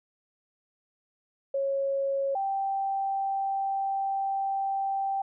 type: tone pair in turn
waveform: sine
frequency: 549 / 782.5 Hz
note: C#5 / G5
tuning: -17 / -3 cents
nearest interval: tritone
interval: 614 cents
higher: second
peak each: -25 / -26 dBFS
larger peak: first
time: 1.54-2.35 / 2.35-5.22 s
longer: second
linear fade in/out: 5 ms
effects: none